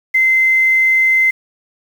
sine tone with quantisation, 2069 Hz, C7, 20 cents flat, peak -9 dBFS, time 0.14-1.31 s, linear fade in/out 10 ms, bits 6, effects none

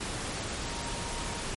sine tone in noise, 935 Hz, A#5, 5 cents sharp, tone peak -43 dBFS, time 0.63-1.42 s, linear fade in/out 10 ms, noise pink, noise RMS -35 dBFS, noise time 0-1.55 s, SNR -11 dB, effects MP3 48 kbps

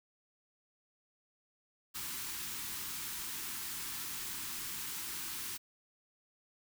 white band-stop noise, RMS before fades -41 dBFS, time 1.94-5.58 s, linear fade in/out 20 ms, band 400 to 860 Hz, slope 48 dB/octave, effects none

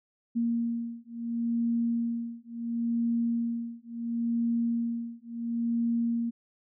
sine beating tone pair, 233.1 / 233.82 Hz, A#3 / A#3, 0 / +5 cents, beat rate 0.72 Hz, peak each -30 dBFS, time 0.35-6.31 s, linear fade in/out 20 ms, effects none

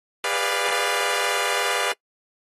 10% pulse chord, G# diminished seventh, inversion none, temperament equal with one note detuned, 406.8 / 493.9 / 587.3 / 698.5 Hz, G#4 / B4 / D5 / F5, -36 / 0 / 0 / 0 cents, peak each -20 / -18 / -20 / -20 dBFS, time 0.24-1.92 s, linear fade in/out 2 ms, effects noise-tail reverb RT60 0.1 s tail -23 dB re dry + AAC 32 kbps

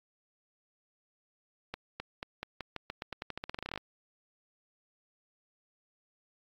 accelerating click train, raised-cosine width 0.3 ms, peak -21 dBFS, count 23, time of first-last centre 1.74-3.777 s, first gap 260 ms, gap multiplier 0.88, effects AAC 48 kbps

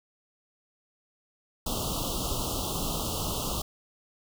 pink band-stop noise, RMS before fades -31 dBFS, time 1.66-3.62 s, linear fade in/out 5 ms, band 1300 to 2800 Hz, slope 96 dB/octave, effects none

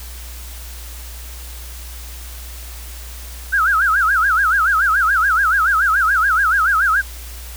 sine tone with vibrato, 1440 Hz, F#6, 47 cents flat, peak -12 dBFS, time 3.52-7.02 s, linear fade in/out 20 ms, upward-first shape sine, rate 7 Hz, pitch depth 230 cents each way, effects added 60 Hz sine -31 dBFS peak until 7.56 s + white hiss -37 dBFS RMS until 7.56 s

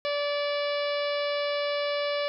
harmonic tone, 579 Hz, D5, 25 cents flat, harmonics 1 / 2 / 3 / 4 / 5 / 6 / 7 / 8 / 9, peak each -27 / -36 / -39 / -37 / -39 / -41 / -41 / -44 / -45 dBFS, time 0.05-2.28 s, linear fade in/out 0 ms, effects none

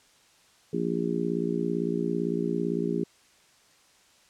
harmonic tone, 57.8 Hz, A#1, 14 cents flat, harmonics 3 / 4 / 5 / 6 / 7, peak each -31 / -32 / -33 / -32 / -31 dBFS, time 0.73-3.04 s, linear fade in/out 5 ms, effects white hiss -60 dBFS RMS until 4.29 s + low-pass 8000 Hz 12 dB/octave

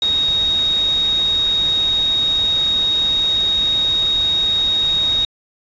sine tone in noise, 3755 Hz, A#7, 12 cents sharp, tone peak -14 dBFS, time 0.02-5.25 s, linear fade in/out 2 ms, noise pink, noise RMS -31 dBFS, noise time 0.02-5.25 s, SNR +14 dB, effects resampled to 16000 Hz

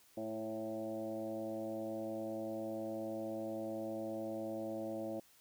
sine tone with frequency modulation, 440 Hz, A4, in tune, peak -38 dBFS, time 0.17-5.2 s, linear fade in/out 5 ms, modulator 110 Hz, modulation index 2.2, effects white hiss -66 dBFS RMS until 5.4 s

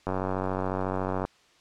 click train, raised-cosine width 1 ms, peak -15 dBFS, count 112, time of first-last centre 0.07-1.251 s, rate 94 Hz, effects white hiss -60 dBFS RMS until 1.6 s + low-pass 5000 Hz 12 dB/octave

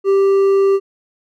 triangle tone with hard clipping, 392 Hz, G4, in tune, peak -11 dBFS, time 0.04-0.8 s, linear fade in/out 50 ms, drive 7 dB, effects none

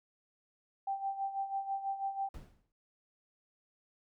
sine tone with tremolo, 784 Hz, G5, in tune, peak -31 dBFS, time 0.87-2.29 s, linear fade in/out 5 ms, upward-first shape sine, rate 6.1 Hz, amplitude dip 70%
brown noise with exponential decay, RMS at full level -44 dBFS, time 2.34-2.72 s, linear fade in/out 2 ms, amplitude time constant 82 ms
effects none

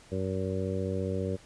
harmonic tone, 94.8 Hz, F#2, 43 cents sharp, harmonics 1 / 2 / 3 / 4 / 5 / 6, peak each -33 / -35 / -39 / -37 / -35 / -39 dBFS, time 0.11-1.37 s, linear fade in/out 20 ms, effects pink hiss -55 dBFS RMS until 1.45 s + resampled to 22050 Hz

